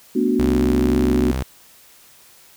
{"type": "chord", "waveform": "sine", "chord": "B minor seventh", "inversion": "third", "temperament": "equal", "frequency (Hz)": [220, 246.9, 293.7, 370], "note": ["A3", "B3", "D4", "F#4"], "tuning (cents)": [0, 0, 0, 0], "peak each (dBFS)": [-23, -19, -22, -21], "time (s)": [0.15, 1.32], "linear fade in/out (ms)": 10}
{"type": "tone with vibrato", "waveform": "sawtooth", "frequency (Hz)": 65.41, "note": "C2", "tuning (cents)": 0, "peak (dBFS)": -17, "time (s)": [0.39, 1.43], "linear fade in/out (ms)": 5, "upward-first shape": "sine", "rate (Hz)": 2, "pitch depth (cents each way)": 12}
{"effects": ["white hiss -49 dBFS RMS until 2.56 s"]}